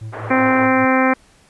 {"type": "tone with tremolo", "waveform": "triangle", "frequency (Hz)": 110, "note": "A2", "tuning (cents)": 0, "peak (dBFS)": -24, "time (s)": [0.01, 0.85], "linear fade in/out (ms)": 5, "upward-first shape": "sine", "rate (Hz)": 5.1, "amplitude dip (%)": 80}
{"type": "band-pass noise", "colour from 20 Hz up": "pink", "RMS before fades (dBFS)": -30, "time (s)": [0.12, 0.67], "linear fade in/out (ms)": 20, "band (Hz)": [340, 1700], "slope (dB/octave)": 24}
{"type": "harmonic tone", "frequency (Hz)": 260.7, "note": "C4", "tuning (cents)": -6, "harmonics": [1, 2, 3, 4, 5, 6, 7, 8, 9], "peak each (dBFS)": [-16, -19, -21, -22, -23, -24, -24, -25, -26], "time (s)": [0.3, 1.14], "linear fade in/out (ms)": 10}
{"effects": ["pink hiss -52 dBFS RMS until 1.49 s", "resampled to 24000 Hz"]}